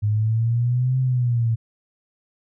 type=exponential two-way sweep; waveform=sine; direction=up then down; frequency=103.83 to 130.81 to 112.4 Hz; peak=-17 dBFS; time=0.02-1.56 s; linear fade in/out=20 ms; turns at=0.99 s; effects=none